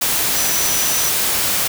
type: tone in noise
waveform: sine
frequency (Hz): 5920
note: F#8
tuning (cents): 0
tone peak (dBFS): -22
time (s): 0.36-1.1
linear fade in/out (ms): 10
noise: white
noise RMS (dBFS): -18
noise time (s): 0.01-1.68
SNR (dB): -7
effects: none